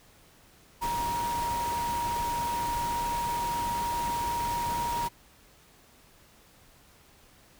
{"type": "tone in noise", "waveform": "sine", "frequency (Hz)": 946, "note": "A#5", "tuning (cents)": 25, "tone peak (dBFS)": -28, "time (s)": [0.81, 5.09], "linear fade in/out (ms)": 20, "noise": "pink", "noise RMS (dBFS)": -37, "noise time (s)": [0.81, 5.09], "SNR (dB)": 6, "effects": ["pink hiss -58 dBFS RMS until 7.59 s"]}